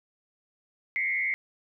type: tone with frequency modulation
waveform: sine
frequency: 2115 Hz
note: C7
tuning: 18 cents sharp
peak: -25 dBFS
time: 0.96-1.34 s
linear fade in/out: 0 ms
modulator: 91 Hz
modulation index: 1.2
effects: none